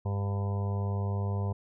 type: harmonic tone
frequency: 99.9 Hz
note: G2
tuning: 33 cents sharp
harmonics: 1 / 2 / 4 / 5 / 6 / 7 / 8 / 9 / 10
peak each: -28 / -39 / -42 / -44 / -48 / -46 / -51 / -46 / -47 dBFS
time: 0.05-1.53 s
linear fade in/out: 10 ms
effects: none